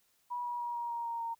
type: tone with pitch steps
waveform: sine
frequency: 972 / 963.6 / 955.3 / 947.1 / 938.9 / 930.8 / 922.8 Hz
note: B5 / B5 / A#5 / A#5 / A#5 / A#5 / A#5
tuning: -28 / -43 / +42 / +27 / +12 / -3 / -18 cents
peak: -34 dBFS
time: 0.3-1.35 s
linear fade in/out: 20 ms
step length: 150 ms
effects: white hiss -72 dBFS RMS until 1.39 s